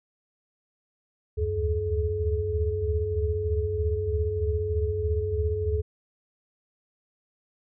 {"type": "tone cluster", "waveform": "sine", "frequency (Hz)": [74.1, 77.3, 91.7, 426.6], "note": ["D2", "D#2", "F#2", "G#4"], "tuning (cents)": [16, -11, -15, 46], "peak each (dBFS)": [-30, -31, -29, -28], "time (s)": [1.37, 5.82], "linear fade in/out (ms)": 20, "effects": []}